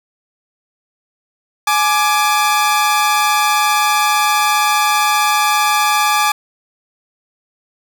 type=tone pair together; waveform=sawtooth; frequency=841.4 / 1181 Hz; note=G#5 / D6; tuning=+22 / +9 cents; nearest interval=tritone; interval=587 cents; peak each=-11 dBFS; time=1.67-6.32 s; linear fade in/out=5 ms; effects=none